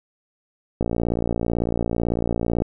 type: click train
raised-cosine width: 2 ms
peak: -9 dBFS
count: 106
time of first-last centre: 0.81-2.62 s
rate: 58 Hz
effects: none